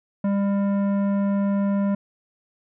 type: tone with tanh clipping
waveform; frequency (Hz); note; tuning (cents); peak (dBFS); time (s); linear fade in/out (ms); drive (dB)
sine; 199.6; G3; +32; -21; 0.24-1.95; 5; 13
effects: none